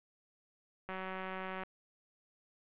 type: click train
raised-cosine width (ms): 0.5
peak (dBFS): -27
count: 141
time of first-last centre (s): 0.89-1.635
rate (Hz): 188
effects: resampled to 8000 Hz + 9-bit